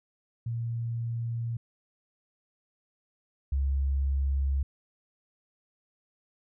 sine tone pair in turn, 116.54 / 68.46 Hz, A#2 / C#2, 0 / -21 cents, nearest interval major sixth, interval 921 cents, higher first, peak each -29 / -24 dBFS, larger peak second, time 0.46-1.57 / 3.52-4.63 s, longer neither, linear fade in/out 5 ms, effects none

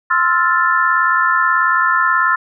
sine chord, F major seventh, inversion second, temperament equal, 1046.5 / 1318.5 / 1396.9 / 1760 Hz, C6 / E6 / F6 / A6, 0 / 0 / 0 / 0 cents, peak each -17 dBFS, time 0.1-2.36 s, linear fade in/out 10 ms, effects none

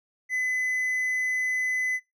triangle tone, 2015 Hz, B6, 34 cents sharp, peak -23 dBFS, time 0.29-2 s, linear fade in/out 50 ms, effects noise-tail reverb RT60 0.2 s tail -19 dB re dry

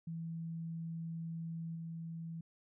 sine tone with level steps, 164.81 Hz, E3, in tune, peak -39 / -41 dBFS, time 0.07-2.41 s, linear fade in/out 5 ms, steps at 1.75 s, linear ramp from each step 10 ms, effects none

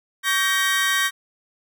30% pulse chord, G diminished, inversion second, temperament just, 1128.9 / 1568 / 1881.6 Hz, Db6 / G6 / Bb6, +31 / 0 / +16 cents, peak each -23 / -20 / -19 dBFS, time 0.23-1.11 s, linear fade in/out 50 ms, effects none

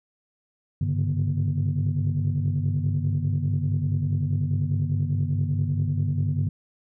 sine tone cluster, 98.5 / 103.3 / 137.4 / 147.6 / 238.6 Hz, G2 / G#2 / C#3 / D3 / A#3, +9 / -9 / -15 / +9 / +41 cents, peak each -25 / -33 / -27 / -25 / -34 dBFS, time 0.81-6.49 s, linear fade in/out 5 ms, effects tanh soft clip ceiling -14 dBFS

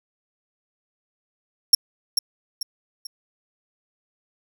30% pulse tone with echo, 5530 Hz, F8, 18 cents flat, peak -4 dBFS, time 1.73-1.75 s, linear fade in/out 5 ms, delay 440 ms, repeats 3, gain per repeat -8 dB, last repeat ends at 3.07 s, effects none

